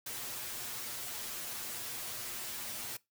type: noise with comb filter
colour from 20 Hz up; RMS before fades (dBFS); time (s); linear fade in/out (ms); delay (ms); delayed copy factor
white; -41; 0.06-2.97; 5; 8.3; +0.9
effects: noise-tail reverb RT60 0.2 s tail -21 dB re dry